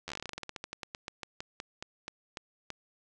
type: slowing click train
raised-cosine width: 0.2 ms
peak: -21 dBFS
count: 28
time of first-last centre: 0.08-2.703 s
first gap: 11 ms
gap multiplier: 1.14
effects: resampled to 24000 Hz + 9-bit